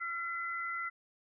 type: tone pair together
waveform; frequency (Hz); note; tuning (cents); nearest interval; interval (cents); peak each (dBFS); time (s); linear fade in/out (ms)
sine; 1368 / 2022; F6 / B6; -36 / +40; perfect fifth; 676; -37 / -38; 0-0.9; 20
effects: none